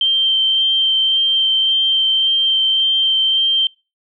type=tone with vibrato; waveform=sine; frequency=3136 Hz; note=G7; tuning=in tune; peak=-12 dBFS; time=0.01-3.67 s; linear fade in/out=2 ms; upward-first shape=sine; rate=1.8 Hz; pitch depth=9 cents each way; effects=noise-tail reverb RT60 0.3 s tail -26 dB re dry